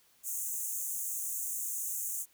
pink high-pass noise, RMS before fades -36 dBFS, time 0.23-2.26 s, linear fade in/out 50 ms, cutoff 6300 Hz, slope 96 dB/octave, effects white hiss -66 dBFS RMS until 2.33 s

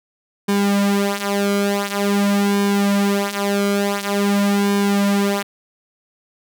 sawtooth tone with flanger, 201.1 Hz, G3, 44 cents sharp, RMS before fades -18 dBFS, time 0.48-5.43 s, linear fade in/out 10 ms, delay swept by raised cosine 1.5 to 6.1 ms, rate 0.47 Hz, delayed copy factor -0.75, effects none

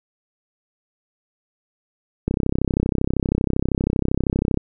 click train, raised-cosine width 3 ms, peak -6 dBFS, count 76, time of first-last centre 2.28-4.574 s, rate 32.7 Hz, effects none

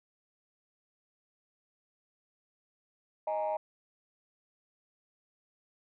sine chord, D# suspended fourth, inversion none, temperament just, 622.3 / 829.7 / 933.4 Hz, D#5 / G#5 / A#5, 0 / -2 / +2 cents, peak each -31 / -34 / -36 dBFS, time 3.27-3.57 s, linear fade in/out 5 ms, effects tanh soft clip ceiling -24 dBFS

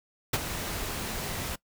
pink noise with ADSR envelope, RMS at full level -24 dBFS, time 0.33-1.56 s, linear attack 8 ms, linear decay 35 ms, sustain -10 dB, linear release 12 ms, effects noise-tail reverb RT60 0.1 s tail -21 dB re dry

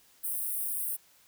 white high-pass noise, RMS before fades -33 dBFS, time 0.23-0.97 s, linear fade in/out 20 ms, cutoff 8700 Hz, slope 96 dB/octave, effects white hiss -62 dBFS RMS until 1.27 s

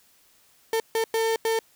35% pulse tone bursts at uneven times, 449.3 Hz, A4, 36 cents sharp, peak -20 dBFS, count 4, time 0.73-0.8 / 0.95-1.04 / 1.14-1.36 / 1.45-1.59 s, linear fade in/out 2 ms, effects white hiss -60 dBFS RMS until 1.75 s

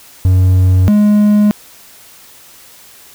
triangle tone pair in turn, 92.5 / 208.4 Hz, F#2 / G#3, 0 / +6 cents, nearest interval octave + major second, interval 1406 cents, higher second, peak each -4 dBFS, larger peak neither, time 0.25-0.88 / 0.88-1.51 s, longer neither, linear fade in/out 0 ms, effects white hiss -40 dBFS RMS until 3.14 s

